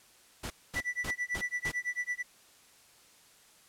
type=noise bursts; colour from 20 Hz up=pink; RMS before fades=-38 dBFS; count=5; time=0.43-1.72 s; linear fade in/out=10 ms; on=74 ms; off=230 ms
type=tone with tremolo; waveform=triangle; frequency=1968 Hz; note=B6; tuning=7 cents flat; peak=-27 dBFS; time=0.75-2.23 s; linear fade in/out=20 ms; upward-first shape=sine; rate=9 Hz; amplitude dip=100%
effects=white hiss -60 dBFS RMS until 3.68 s + low-pass 11000 Hz 12 dB/octave